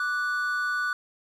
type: tone pair together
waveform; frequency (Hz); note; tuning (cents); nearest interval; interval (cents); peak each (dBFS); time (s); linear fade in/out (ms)
triangle; 1171.9 / 1478; D6 / F#6; -4 / -2; major third; 402; -30 / -24; 0-0.93; 2
effects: none